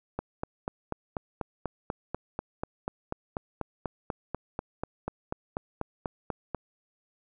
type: click train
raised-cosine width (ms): 1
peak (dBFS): -17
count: 27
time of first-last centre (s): 0.19-6.547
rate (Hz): 4.09
effects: none